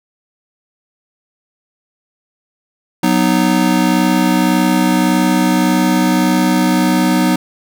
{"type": "chord", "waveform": "square", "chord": "B major", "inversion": "second", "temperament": "just", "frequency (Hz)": [185.21, 246.9, 308.7], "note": ["F#3", "B3", "D#4"], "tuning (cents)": [2, 0, -14], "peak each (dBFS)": -16, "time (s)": [3.03, 7.36], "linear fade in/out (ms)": 5, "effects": []}